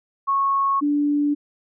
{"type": "tone pair in turn", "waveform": "sine", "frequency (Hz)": [1100, 291.4], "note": ["C#6", "D4"], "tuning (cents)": [-14, -13], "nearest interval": "octave + major seventh", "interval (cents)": 2299, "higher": "first", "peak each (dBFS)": [-17, -17], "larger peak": "neither", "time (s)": [[0.27, 0.81], [0.81, 1.35]], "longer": "neither", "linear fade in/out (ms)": 20, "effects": []}